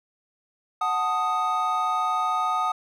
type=chord; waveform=triangle; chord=D# diminished; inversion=first; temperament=equal; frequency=740 / 880 / 1244.5 Hz; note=F#5 / A5 / D#6; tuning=0 / 0 / 0 cents; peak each=-26 / -28 / -22 dBFS; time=0.81-2.72 s; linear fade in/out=5 ms; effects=none